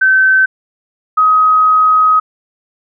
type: tone pair in turn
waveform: sine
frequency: 1537 / 1262.6 Hz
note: G6 / D#6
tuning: -35 / +25 cents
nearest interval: minor third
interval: 340 cents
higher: first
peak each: -6 dBFS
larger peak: neither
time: 0.01-0.46 / 1.17-2.2 s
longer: second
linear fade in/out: 10 ms
effects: none